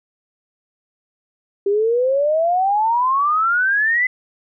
sine exponential sweep, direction up, 392 to 2041 Hz, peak -14 dBFS, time 1.66-4.07 s, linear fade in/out 5 ms, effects none

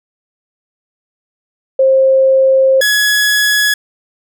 sine / sawtooth tone pair in turn, 531 / 1685.8 Hz, C5 / G#6, +25 / +25 cents, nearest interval octave + minor sixth, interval 2000 cents, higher second, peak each -6 dBFS, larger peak neither, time 1.79-2.81 / 2.81-3.74 s, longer first, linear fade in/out 5 ms, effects none

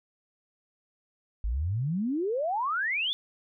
sine exponential sweep, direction up, 49.38 to 3563 Hz, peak -26 dBFS, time 1.44-3.13 s, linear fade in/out 0 ms, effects none

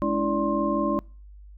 sine tone cluster, 210.7 / 284.1 / 329.4 / 582 / 1058 Hz, G#3 / C#4 / E4 / D5 / C6, +25 / +43 / -1 / -16 / +19 cents, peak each -28 dBFS, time 0.02-0.99 s, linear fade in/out 0 ms, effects noise-tail reverb RT60 0.4 s tail -26 dB re dry + added 50 Hz sine -43 dBFS peak until 1.57 s

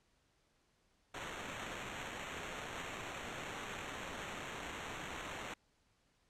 white noise with sample-and-hold, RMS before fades -45 dBFS, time 1.14-5.54 s, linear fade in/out 5 ms, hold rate 4900 Hz, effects pink hiss -75 dBFS RMS until 6.29 s + low-pass 8000 Hz 12 dB/octave

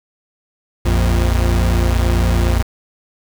40% pulse tone pair together, 57.67 / 87.31 Hz, A#1 / F2, -18 / 0 cents, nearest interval perfect fifth, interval 718 cents, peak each -13 / -16 dBFS, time 0.85-2.63 s, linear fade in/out 10 ms, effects 7-bit

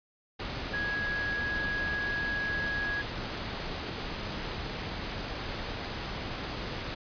sine tone in noise, 1661.2 Hz, G#6, in tune, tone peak -30 dBFS, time 0.73-3.02 s, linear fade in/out 10 ms, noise pink, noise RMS -36 dBFS, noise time 0.39-6.95 s, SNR +3 dB, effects resampled to 11025 Hz

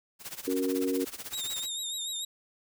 white noise with tremolo, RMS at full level -38 dBFS, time 0.19-1.68 s, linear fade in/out 50 ms, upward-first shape sine, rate 16 Hz, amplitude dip 85%
sine chord, F# major, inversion second, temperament equal, 277.2 / 370 / 466.2 Hz, C#4 / F#4 / A#4, 0 / 0 / 0 cents, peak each -29 / -32 / -32 dBFS, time 0.47-1.05 s, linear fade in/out 10 ms
25% pulse tone with vibrato, 3729 Hz, A#7, in tune, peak -28 dBFS, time 1.33-2.25 s, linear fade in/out 5 ms, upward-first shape sine, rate 6.8 Hz, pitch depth 57 cents each way
effects none

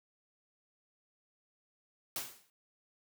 white noise with exponential decay, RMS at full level -35 dBFS, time 2.16-2.5 s, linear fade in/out 1 ms, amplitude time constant 72 ms, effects high-pass 100 Hz 12 dB/octave

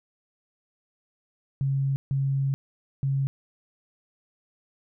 sine tone bursts at uneven times, 136.7 Hz, C#3, 24 cents flat, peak -22 dBFS, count 3, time 1.61-1.96 / 2.11-2.54 / 3.03-3.27 s, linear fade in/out 0 ms, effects none

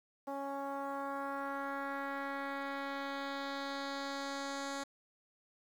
10% pulse tone with low-pass filter sweep, 277.2 Hz, C#4, in tune, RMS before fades -40 dBFS, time 0.27-4.84 s, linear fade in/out 10 ms, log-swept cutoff 800 to 7400 Hz, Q 1.5, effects 10-bit

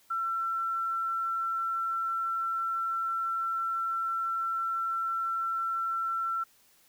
sine tone, 1347 Hz, E6, 37 cents sharp, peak -28 dBFS, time 0.1-6.44 s, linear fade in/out 10 ms, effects white hiss -63 dBFS RMS until 6.88 s

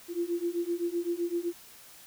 sine beating tone pair, 340.2 / 348 Hz, F4 / F4, -45 / -6 cents, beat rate 7.8 Hz, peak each -32 / -31 dBFS, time 0.08-1.53 s, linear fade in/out 50 ms, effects white hiss -52 dBFS RMS until 2.06 s

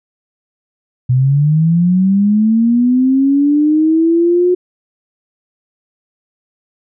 sine linear sweep, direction up, 123.47 to 363.3 Hz, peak -8 dBFS, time 1.09-4.55 s, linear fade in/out 10 ms, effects none

